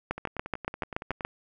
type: two click trains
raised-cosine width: 0.5 ms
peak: -13 / -22 dBFS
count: 9 / 12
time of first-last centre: 0.11-1.25 / 0.18-1.208 s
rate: 7.02 / 10.7 Hz
effects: none